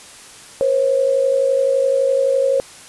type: tone pair together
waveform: sine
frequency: 488.2 / 540 Hz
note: B4 / C#5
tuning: -20 / -45 cents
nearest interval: major second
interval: 175 cents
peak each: -20 / -14 dBFS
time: 0.61-2.6 s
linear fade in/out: 0 ms
effects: white hiss -40 dBFS RMS until 2.88 s + resampled to 24000 Hz